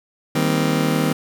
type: chord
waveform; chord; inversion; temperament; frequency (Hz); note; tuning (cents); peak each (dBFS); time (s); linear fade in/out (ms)
30% pulse; C minor seventh; first; just; 156.98 / 196.22 / 235.5 / 261.6; Eb3 / G3 / Bb3 / C4; +16 / +2 / +18 / 0; -18 / -23 / -21 / -20; 0.35-1.13; 5
effects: none